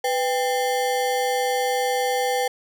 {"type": "ring-modulated tone", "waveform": "square", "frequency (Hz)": 646, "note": "E5", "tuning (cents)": -35, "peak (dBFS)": -18, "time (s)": [0.04, 2.48], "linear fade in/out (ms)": 5, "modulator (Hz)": 147, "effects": []}